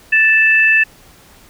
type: tone pair together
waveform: sine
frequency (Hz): 1760 / 2637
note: A6 / E7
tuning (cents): 0 / 0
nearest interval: perfect fifth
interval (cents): 700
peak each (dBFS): -11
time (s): 0.12-0.84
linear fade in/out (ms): 10
effects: pink hiss -45 dBFS RMS until 1.49 s